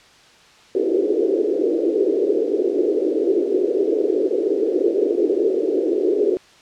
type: band-pass noise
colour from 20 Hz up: white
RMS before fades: -19 dBFS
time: 0.75-6.37 s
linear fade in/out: 0 ms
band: 330 to 450 Hz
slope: 48 dB/octave
effects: white hiss -49 dBFS RMS until 6.61 s + low-pass 5000 Hz 12 dB/octave